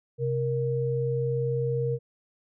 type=tone pair together; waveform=sine; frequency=131.05 / 468.2 Hz; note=C3 / A#4; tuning=+3 / +8 cents; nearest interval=octave + minor seventh; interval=2205 cents; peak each=-27 dBFS; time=0.18-1.99 s; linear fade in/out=50 ms; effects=none